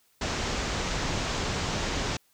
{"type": "low-pass noise", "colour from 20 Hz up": "pink", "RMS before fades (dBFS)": -30, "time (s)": [0.21, 2.17], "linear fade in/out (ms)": 5, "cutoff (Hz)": 7200, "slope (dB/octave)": 48, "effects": ["white hiss -66 dBFS RMS until 2.33 s"]}